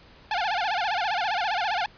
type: tone with vibrato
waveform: sawtooth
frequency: 784 Hz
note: G5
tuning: in tune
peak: -20 dBFS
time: 0.31-1.86 s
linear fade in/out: 2 ms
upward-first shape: sine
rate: 15 Hz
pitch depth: 210 cents each way
effects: pink hiss -52 dBFS RMS until 1.97 s + resampled to 11025 Hz